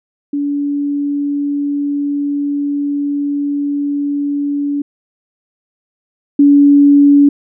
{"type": "tone pair in turn", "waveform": "sine", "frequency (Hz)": [286.5, 285.3], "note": ["D4", "C#4"], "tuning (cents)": [-43, 50], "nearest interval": "unison", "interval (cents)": 7, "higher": "first", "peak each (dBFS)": [-14, -4], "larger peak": "second", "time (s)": [[0.33, 4.82], [6.39, 7.29]], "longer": "first", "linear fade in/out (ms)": 5, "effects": []}